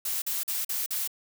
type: noise bursts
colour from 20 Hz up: blue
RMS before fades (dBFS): -30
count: 5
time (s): 0.05-1.076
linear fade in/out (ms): 5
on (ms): 170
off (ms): 44
effects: none